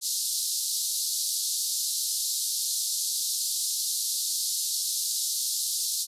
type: band-pass noise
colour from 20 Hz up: pink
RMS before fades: -29 dBFS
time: 0.01-6.07 s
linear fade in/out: 50 ms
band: 4000 to 13000 Hz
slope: 48 dB/octave
effects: resampled to 32000 Hz